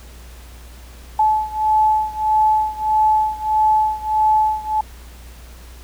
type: beating tone pair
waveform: sine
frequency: 862 / 863.6 Hz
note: A5 / A5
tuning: -36 / -33 cents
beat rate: 1.6 Hz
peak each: -16 / -18 dBFS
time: 1.19-4.81 s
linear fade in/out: 5 ms
effects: added 60 Hz sine -37 dBFS peak until 5.83 s + pink hiss -45 dBFS RMS until 5.83 s